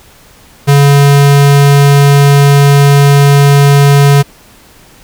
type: tone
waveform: square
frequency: 141.6 Hz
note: C#3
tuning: 37 cents sharp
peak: -3 dBFS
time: 0.67-4.23 s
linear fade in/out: 20 ms
effects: pink hiss -40 dBFS RMS until 5.03 s